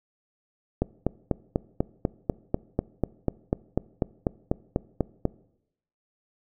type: click train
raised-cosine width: 2 ms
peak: -9 dBFS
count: 19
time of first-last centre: 0.82-5.253 s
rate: 4.06 Hz
effects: noise-tail reverb RT60 0.8 s tail -22 dB re dry